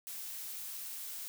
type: noise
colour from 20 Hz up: blue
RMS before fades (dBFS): -43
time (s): 0.07-1.28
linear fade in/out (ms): 0
effects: none